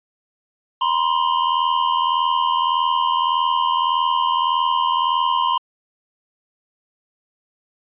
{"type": "tone pair together", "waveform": "square", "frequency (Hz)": [957.3, 1039], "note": ["A#5", "C6"], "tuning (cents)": [46, -12], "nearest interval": "minor second", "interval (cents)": 142, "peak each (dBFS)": [-21, -19], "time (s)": [0.81, 5.58], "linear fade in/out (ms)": 5, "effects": ["resampled to 8000 Hz"]}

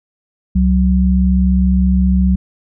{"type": "tone pair together", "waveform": "sine", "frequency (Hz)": [67, 186.4], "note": ["C2", "F#3"], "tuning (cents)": [42, 13], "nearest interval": "octave + tritone", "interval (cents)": 1771, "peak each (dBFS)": -12, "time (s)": [0.55, 2.36], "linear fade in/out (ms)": 10, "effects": []}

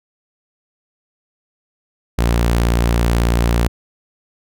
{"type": "tone", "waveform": "sawtooth", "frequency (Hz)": 58.27, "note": "A#1", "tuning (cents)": 0, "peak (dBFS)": -9, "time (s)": [2.18, 3.68], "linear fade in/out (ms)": 10, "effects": []}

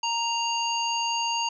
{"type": "harmonic tone", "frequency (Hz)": 932.3, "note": "A#5", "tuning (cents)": 0, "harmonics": [1, 3, 5, 7], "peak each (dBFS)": [-27, -29, -33, -35], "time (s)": [0.03, 1.49], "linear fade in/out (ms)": 5, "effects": []}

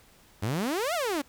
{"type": "exponential two-way sweep", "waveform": "sawtooth", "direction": "up then down", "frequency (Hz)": [94.4, 734, 266.2], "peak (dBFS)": -23, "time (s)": [0.42, 1.22], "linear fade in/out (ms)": 10, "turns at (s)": 0.94, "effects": ["pink hiss -58 dBFS RMS until 1.28 s"]}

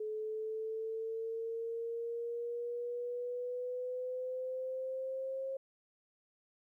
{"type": "exponential sweep", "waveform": "sine", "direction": "up", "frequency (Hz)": [429.1, 537], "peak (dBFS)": -36, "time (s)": [0, 5.57], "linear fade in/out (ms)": 5, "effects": ["13-bit"]}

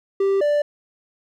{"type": "tone pair in turn", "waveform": "triangle", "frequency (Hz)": [392, 587.3], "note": ["G4", "D5"], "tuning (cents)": [0, 0], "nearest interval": "perfect fifth", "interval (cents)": 700, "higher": "second", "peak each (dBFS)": -14, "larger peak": "neither", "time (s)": [[0.2, 0.41], [0.41, 0.62]], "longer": "neither", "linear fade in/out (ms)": 5, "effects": []}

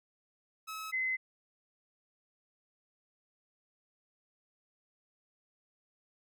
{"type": "tone pair in turn", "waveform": ["sawtooth", "sine"], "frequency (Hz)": [1289, 2046], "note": ["E6", "C7"], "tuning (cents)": [-39, -39], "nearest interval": "minor sixth", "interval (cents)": 800, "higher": "second", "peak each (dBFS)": [-36, -30], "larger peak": "second", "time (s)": [[0.67, 0.92], [0.92, 1.17]], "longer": "neither", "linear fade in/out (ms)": 20, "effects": []}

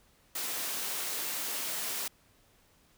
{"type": "high-pass noise", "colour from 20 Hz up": "white", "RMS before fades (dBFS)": -35, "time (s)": [0.35, 2.08], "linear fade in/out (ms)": 5, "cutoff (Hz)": 230, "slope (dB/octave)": 12, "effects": ["pink hiss -65 dBFS RMS until 2.97 s"]}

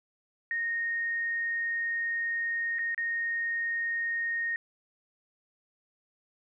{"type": "tone with dropouts", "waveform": "sine", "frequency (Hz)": 1855, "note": "A#6", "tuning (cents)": -9, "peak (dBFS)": -28, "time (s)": [0.51, 4.56], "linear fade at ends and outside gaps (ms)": 1, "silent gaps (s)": [[2.786, 2.791], [2.946, 2.978]], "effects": []}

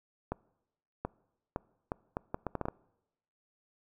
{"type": "accelerating click train", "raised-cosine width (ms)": 1, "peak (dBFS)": -19, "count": 11, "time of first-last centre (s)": [0.32, 2.685], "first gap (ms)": 730, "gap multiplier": 0.7, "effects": ["noise-tail reverb RT60 0.9 s tail -24 dB re dry"]}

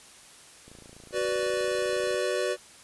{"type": "click train", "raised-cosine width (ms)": 2, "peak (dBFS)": -36, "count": 42, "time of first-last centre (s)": [0.68, 2.144], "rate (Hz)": 28}
{"type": "chord", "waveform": "square", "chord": "B minor", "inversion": "second", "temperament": "equal with one note detuned", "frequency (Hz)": [374.3, 493.9, 587.3], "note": ["F#4", "B4", "D5"], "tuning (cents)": [20, 0, 0], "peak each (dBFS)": -31, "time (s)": [1.12, 2.57], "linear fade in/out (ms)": 50}
{"effects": ["white hiss -51 dBFS RMS until 2.83 s", "resampled to 24000 Hz"]}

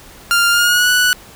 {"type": "tone with pitch glide", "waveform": "sawtooth", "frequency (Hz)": [1396.9, 1478.3], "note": ["F6", "F#6"], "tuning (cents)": [0, -2], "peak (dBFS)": -7, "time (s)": [0.31, 1.13], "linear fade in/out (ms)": 0, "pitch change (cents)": 98, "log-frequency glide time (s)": [0.5, 0.9], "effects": ["pink hiss -40 dBFS RMS until 1.35 s"]}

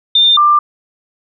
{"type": "tone pair in turn", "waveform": "sine", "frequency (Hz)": [3606, 1188.2], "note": ["A7", "D6"], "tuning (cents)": [42, 20], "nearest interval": "octave + perfect fifth", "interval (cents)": 1922, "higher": "first", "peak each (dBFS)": -6, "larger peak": "neither", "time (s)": [[0.15, 0.37], [0.37, 0.59]], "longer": "neither", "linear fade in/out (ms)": 5, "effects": []}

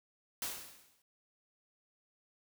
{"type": "noise with exponential decay", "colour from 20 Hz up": "white", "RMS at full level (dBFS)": -36, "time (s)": [0.42, 1.02], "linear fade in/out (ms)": 2, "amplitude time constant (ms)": 130, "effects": []}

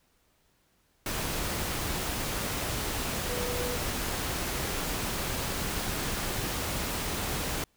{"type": "tone in noise", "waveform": "sine", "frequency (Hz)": 490.7, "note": "B4", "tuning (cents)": -11, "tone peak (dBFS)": -34, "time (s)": [3.29, 3.76], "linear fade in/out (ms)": 2, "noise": "pink", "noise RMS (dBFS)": -32, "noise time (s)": [1.06, 7.64], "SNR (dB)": -5, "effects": ["pink hiss -69 dBFS RMS until 7.76 s"]}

